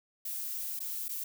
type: noise with dropouts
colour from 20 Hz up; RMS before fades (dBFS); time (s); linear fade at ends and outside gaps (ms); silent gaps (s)
violet; -37; 0.25-1.24; 5; 0.793-0.803 / 1.083-1.091
effects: none